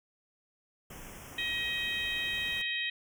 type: band-stop noise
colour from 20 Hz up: pink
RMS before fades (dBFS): -47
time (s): 0.9-2.62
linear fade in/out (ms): 5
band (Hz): 3300 to 5300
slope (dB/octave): 96
type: harmonic tone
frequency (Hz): 632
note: D#5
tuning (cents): +27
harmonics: 3 / 4 / 5 / 6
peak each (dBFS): -35 / -36 / -37 / -38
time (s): 1.38-2.9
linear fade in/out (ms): 5
effects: none